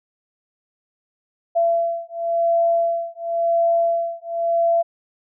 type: beating tone pair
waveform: sine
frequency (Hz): 675 / 675.94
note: E5 / E5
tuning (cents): +41 / +43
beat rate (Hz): 0.94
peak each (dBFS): -20 / -20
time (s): 1.55-4.83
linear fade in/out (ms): 20
effects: none